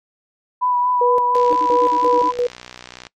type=tone with vibrato; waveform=sine; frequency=987.8 Hz; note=B5; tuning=in tune; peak=-15 dBFS; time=0.61-2.32 s; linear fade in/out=20 ms; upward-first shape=sine; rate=4.3 Hz; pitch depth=19 cents each way
type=tone with tremolo; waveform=sine; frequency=488 Hz; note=B4; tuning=21 cents flat; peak=-14 dBFS; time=1.01-2.47 s; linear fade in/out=5 ms; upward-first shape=square; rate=2.9 Hz; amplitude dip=75%
type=click train; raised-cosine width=0.2 ms; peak=-17 dBFS; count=107; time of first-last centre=1.35-3.068 s; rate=61.7 Hz
type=tone bursts; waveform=triangle; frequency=310.2 Hz; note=D#4; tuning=5 cents flat; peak=-22 dBFS; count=8; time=1.5-2.29 s; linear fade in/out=10 ms; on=62 ms; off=42 ms
effects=noise-tail reverb RT60 0.1 s tail -22 dB re dry + MP3 64 kbps